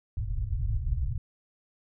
pink low-pass noise, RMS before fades -29 dBFS, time 0.17-1.18 s, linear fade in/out 5 ms, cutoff 130 Hz, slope 96 dB/octave, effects none

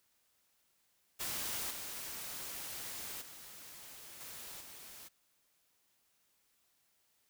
white noise with level steps, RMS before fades -39 / -44 / -52 / -48 / -52 dBFS, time 1.19-5.09 s, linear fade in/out 20 ms, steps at 1.7 / 3.21 / 4.2 / 4.6 s, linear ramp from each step 10 ms, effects white hiss -75 dBFS RMS until 7.29 s

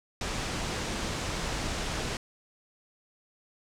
pink low-pass noise, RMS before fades -33 dBFS, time 0.21-2.17 s, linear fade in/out 2 ms, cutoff 7900 Hz, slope 24 dB/octave, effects none

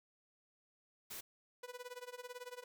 white noise, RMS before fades -47 dBFS, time 1.1-1.21 s, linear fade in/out 10 ms
sawtooth tone with tremolo, 493.9 Hz, B4, in tune, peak -40 dBFS, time 1.63-2.64 s, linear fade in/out 5 ms, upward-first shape sine, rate 18 Hz, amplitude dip 90%
effects none

